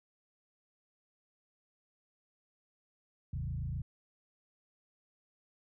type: tone with frequency modulation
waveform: sine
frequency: 103.4 Hz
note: G#2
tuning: 7 cents flat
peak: -34 dBFS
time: 3.33-3.82 s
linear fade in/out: 5 ms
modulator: 27.6 Hz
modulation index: 1.8
effects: none